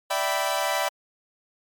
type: chord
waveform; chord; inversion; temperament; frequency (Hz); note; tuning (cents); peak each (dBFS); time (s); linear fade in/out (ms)
sawtooth; E minor seventh; third; equal with one note detuned; 587.3 / 659.3 / 777.2 / 987.8; D5 / E5 / G5 / B5; 0 / 0 / -15 / 0; -25; 0.1-0.89; 10
effects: MP3 96 kbps